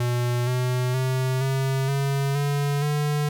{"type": "tone with pitch steps", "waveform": "square", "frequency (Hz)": [121.7, 125.7, 129.83, 134.1, 138.51, 143.06, 147.77], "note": ["B2", "B2", "C3", "C3", "C#3", "D3", "D3"], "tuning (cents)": [-25, 31, -13, 43, -1, -45, 11], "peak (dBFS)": -22, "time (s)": [0, 3.29], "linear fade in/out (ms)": 5, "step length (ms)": 470, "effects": []}